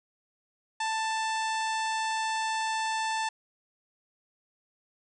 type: harmonic tone with a mistuned harmonic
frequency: 884 Hz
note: A5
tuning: 8 cents sharp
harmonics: 1 / 2 / 3 / 4 / 5 / 6 / 7 / 8 / 9 / 10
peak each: -29 / -35 / -39 / -41 / -43 / -45 / -46 / -47 / -48 / -49 dBFS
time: 0.8-3.29 s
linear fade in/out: 5 ms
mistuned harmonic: 8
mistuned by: +43 cents
effects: none